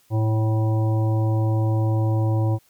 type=harmonic tone with a mistuned harmonic; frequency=110 Hz; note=A2; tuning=in tune; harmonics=1 / 3 / 5 / 7 / 9; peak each=-18 / -28 / -32 / -35 / -37 dBFS; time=0.1-2.59 s; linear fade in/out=50 ms; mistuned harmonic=9; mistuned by=-36 cents; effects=white hiss -60 dBFS RMS until 2.69 s